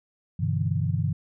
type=chord; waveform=sine; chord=E minor seventh; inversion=first; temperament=equal with one note detuned; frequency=98 / 125.27 / 146.83 / 164.81 Hz; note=G2 / B2 / D3 / E3; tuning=0 / +25 / 0 / 0 cents; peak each=-27 / -29 / -28 / -29 dBFS; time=0.39-1.13 s; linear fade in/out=10 ms; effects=none